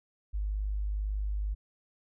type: tone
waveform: sine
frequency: 51 Hz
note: G#1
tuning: 31 cents flat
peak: -29 dBFS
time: 0.33-1.55 s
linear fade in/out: 20 ms
effects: none